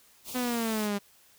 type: band-stop noise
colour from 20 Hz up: white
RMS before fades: -40 dBFS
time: 0.24-0.9 s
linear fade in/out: 50 ms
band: 1200 to 2400 Hz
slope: 48 dB/octave
type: exponential sweep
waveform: sawtooth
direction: down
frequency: 254.3 to 199.7 Hz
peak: -24 dBFS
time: 0.34-0.99 s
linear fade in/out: 20 ms
effects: white hiss -60 dBFS RMS until 1.38 s